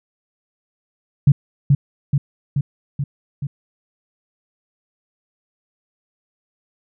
sine tone with echo, 140.7 Hz, C#3, 26 cents sharp, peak -6 dBFS, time 1.27-1.32 s, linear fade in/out 5 ms, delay 430 ms, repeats 5, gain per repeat -3 dB, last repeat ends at 3.47 s, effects none

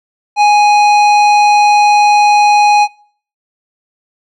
sine tone with tanh clipping, 830.6 Hz, G#5, in tune, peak -7 dBFS, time 0.36-2.88 s, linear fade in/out 50 ms, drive 16 dB, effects noise-tail reverb RT60 0.5 s tail -23 dB re dry + low-pass 7000 Hz 12 dB/octave

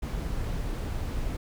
brown noise, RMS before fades -31 dBFS, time 0.02-1.37 s, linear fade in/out 10 ms, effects none

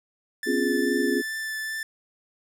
45% pulse tone with vibrato, 1760 Hz, A6, in tune, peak -29 dBFS, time 0.43-1.83 s, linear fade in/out 2 ms, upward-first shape triangle, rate 2.4 Hz, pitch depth 11 cents each way
sine chord, C# dominant seventh, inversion third, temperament equal with one note detuned, 253.3 / 277.2 / 349.2 / 415.3 Hz, B3 / C#4 / E#4 / G#4, +44 / 0 / 0 / 0 cents, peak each -27 dBFS, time 0.46-1.22 s, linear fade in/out 20 ms
effects none

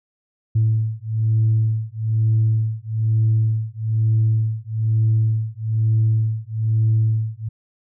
sine beating tone pair, 110 / 111.1 Hz, A2 / A2, 0 / +17 cents, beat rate 1.1 Hz, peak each -18 dBFS, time 0.55-7.49 s, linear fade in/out 10 ms, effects tanh soft clip ceiling -10 dBFS

